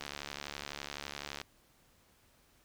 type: click train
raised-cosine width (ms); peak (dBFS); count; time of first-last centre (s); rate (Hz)
0.2; -22; 102; 0.01-1.415; 71.9
effects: pink hiss -67 dBFS RMS until 2.64 s